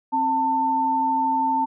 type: tone pair together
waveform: sine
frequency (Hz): 265.7 / 893.7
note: C4 / A5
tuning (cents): +27 / +27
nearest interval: octave + major sixth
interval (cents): 2100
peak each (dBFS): -27 / -19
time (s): 0.12-1.66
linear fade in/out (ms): 20
effects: none